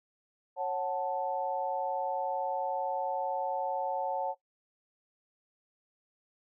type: chord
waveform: sine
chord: F# minor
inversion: second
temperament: equal with one note detuned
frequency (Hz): 548.9 / 740 / 880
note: C#5 / F#5 / A5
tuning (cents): -17 / 0 / 0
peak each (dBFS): -34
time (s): 0.56-4.35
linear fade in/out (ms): 50
effects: noise-tail reverb RT60 0.1 s tail -17 dB re dry